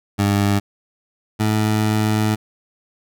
20% pulse tone pair in turn, 101.1 / 107.71 Hz, G#2 / A2, -46 / -36 cents, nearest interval minor second, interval 110 cents, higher second, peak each -10 / -11 dBFS, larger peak first, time 0.18-0.6 / 1.39-2.36 s, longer second, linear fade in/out 20 ms, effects none

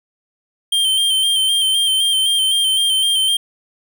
square tone with vibrato, 3147 Hz, G7, 6 cents sharp, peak -14 dBFS, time 0.72-3.37 s, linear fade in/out 5 ms, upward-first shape square, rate 3.9 Hz, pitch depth 27 cents each way, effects none

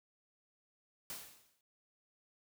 white noise with exponential decay, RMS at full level -42 dBFS, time 1.1-1.61 s, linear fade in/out 1 ms, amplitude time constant 110 ms, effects none

